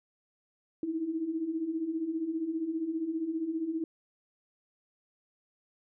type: beating tone pair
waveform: sine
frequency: 311.1 / 326.1 Hz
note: D#4 / E4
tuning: 0 / -19 cents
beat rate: 15 Hz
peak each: -37 / -31 dBFS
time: 0.83-3.84 s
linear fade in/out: 2 ms
effects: none